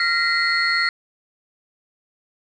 sine tone cluster, 1384 / 1878 / 2039 / 4318 Hz, F6 / A#6 / C7 / C#8, -16 / +12 / -45 / -46 cents, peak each -22 dBFS, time 0-0.89 s, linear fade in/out 2 ms, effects tanh soft clip ceiling -9 dBFS

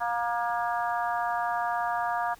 harmonic tone with a mistuned harmonic, 236.3 Hz, A#3, 24 cents sharp, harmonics 3 / 4 / 5 / 6 / 7, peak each -29 / -31 / -34 / -38 / -36 dBFS, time 0-2.35 s, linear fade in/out 20 ms, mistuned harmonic 5, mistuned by +18 cents, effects pink hiss -55 dBFS RMS until 2.39 s

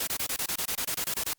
white noise bursts, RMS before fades -30 dBFS, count 14, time 0-1.334 s, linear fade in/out 5 ms, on 73 ms, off 24 ms, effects white hiss -71 dBFS RMS until 1.38 s + Opus 48 kbps

